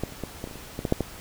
clicks, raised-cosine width 2 ms, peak -13 / -28 / -17 / -19 / -25 / -26 / -28 / -18 / -12 / -6 / -11 dBFS, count 11, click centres 0.036 / 0.123 / 0.237 / 0.441 / 0.474 / 0.512 / 0.557 / 0.791 / 0.852 / 0.924 / 1.007 s, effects pink hiss -43 dBFS RMS until 1.2 s

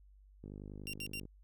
click train, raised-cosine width 3 ms, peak -35 dBFS, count 42, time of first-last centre 0.44-1.253 s, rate 50.4 Hz
sawtooth tone bursts, 2767 Hz, F7, 17 cents flat, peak -37 dBFS, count 3, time 0.87-1.197 s, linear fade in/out 0 ms, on 63 ms, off 69 ms
effects added 49 Hz sine -58 dBFS peak until 1.43 s

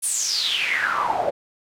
pink noise with band-pass filter sweep, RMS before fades -23 dBFS, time 0.02-1.31 s, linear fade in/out 20 ms, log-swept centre 10000 to 560 Hz, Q 8.1, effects none

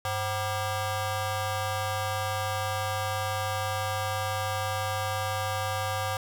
20% pulse ring-modulated tone, 430 Hz, A4, 40 cents flat, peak -20 dBFS, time 0.05-6.17 s, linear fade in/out 2 ms, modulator 331 Hz, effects none

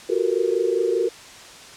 sine tone cluster, 357.7 / 382.5 / 449.7 / 474.9 Hz, F4 / G4 / A4 / A#4, +41 / -42 / +38 / +32 cents, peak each -24 dBFS, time 0.09-1.09 s, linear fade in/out 10 ms, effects white hiss -42 dBFS RMS until 1.76 s + low-pass 7000 Hz 12 dB/octave

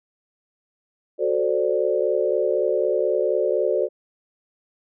sine chord, D dominant seventh, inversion first, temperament equal, 370 / 440 / 523.3 / 587.3 Hz, F#4 / A4 / C5 / D5, 0 / 0 / 0 / 0 cents, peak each -24 dBFS, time 1.18-3.89 s, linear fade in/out 50 ms, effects none

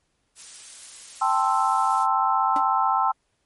blue noise, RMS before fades -39 dBFS, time 0.35-2.07 s, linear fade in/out 50 ms
sine chord, A minor seventh, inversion third, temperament equal, 784 / 880 / 1046.5 / 1318.5 Hz, G5 / A5 / C6 / E6, 0 / 0 / 0 / 0 cents, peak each -24 dBFS, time 1.21-3.12 s, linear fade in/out 10 ms
35% pulse tone with exponential decay, 287.6 Hz, D4, 36 cents flat, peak -26 dBFS, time 2.56-2.65 s, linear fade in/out 1 ms, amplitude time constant 19 ms
effects pink hiss -71 dBFS RMS until 3.45 s + MP3 48 kbps

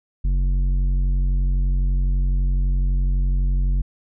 sine tone with tanh clipping, 45.96 Hz, F#1, 11 cents flat, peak -18 dBFS, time 0.24-3.82 s, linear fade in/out 10 ms, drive 9 dB, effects none

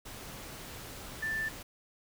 sine tone in noise, 1769 Hz, A6, 9 cents sharp, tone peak -31 dBFS, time 1.22-1.49 s, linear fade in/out 10 ms, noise pink, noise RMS -45 dBFS, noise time 0.05-1.63 s, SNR +11 dB, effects none

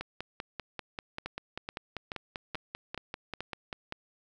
two click trains, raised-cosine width 0.3 ms, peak -20 / -20 dBFS, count 21 / 6, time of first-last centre 0.01-3.924 / 1.26-3.406 s, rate 5.11 / 2.33 Hz, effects none

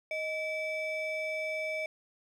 triangle ring-modulated tone, 1465 Hz, F#6, 18 cents flat, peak -27 dBFS, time 0.11-1.86 s, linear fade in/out 2 ms, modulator 839 Hz, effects none

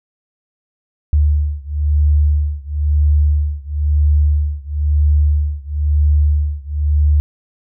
sine beating tone pair, 73.7 / 74.7 Hz, D2 / D2, +7 / +30 cents, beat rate 1 Hz, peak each -14 / -15 dBFS, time 1.13-7.2 s, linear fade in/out 0 ms, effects none

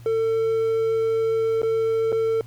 triangle tone with dropouts, 448.8 Hz, A4, 34 cents sharp, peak -17 dBFS, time 0.06-2.41 s, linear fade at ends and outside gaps 1 ms, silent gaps 1.618-1.631 / 2.12-2.126 s, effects added 117 Hz sine -40 dBFS peak until 2.46 s + pink hiss -54 dBFS RMS until 2.46 s

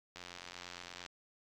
click train, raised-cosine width 0.2 ms, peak -29 dBFS, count 81, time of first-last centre 0.16-1.062 s, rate 88.7 Hz, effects AAC 64 kbps

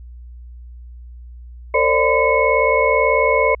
sine tone cluster, 454.6 / 534 / 592 / 1014 / 2192 Hz, A#4 / C5 / D5 / B5 / C#7, -43 / +35 / +14 / +45 / -20 cents, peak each -19 dBFS, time 1.74-3.55 s, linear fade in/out 5 ms, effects added 60 Hz sine -34 dBFS peak until 3.6 s

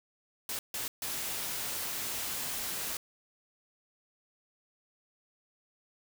white noise bursts at uneven times, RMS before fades -36 dBFS, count 3, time 0.49-0.59 / 0.74-0.88 / 1.02-2.97 s, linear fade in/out 2 ms, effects none

